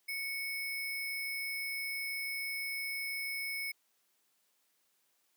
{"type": "tone with sample-and-hold", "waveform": "sine", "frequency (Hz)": 2217, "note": "C#7", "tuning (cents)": 0, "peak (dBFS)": -35, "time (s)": [0.08, 3.72], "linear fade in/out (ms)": 10, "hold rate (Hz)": 7350, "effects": ["white hiss -75 dBFS RMS until 5.36 s", "high-pass 200 Hz 12 dB/octave"]}